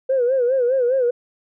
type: tone with vibrato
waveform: sine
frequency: 507 Hz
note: B4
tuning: 45 cents sharp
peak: -14 dBFS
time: 0.09-1.11 s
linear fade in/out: 10 ms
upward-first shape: sine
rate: 4.9 Hz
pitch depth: 110 cents each way
effects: tanh soft clip ceiling -11 dBFS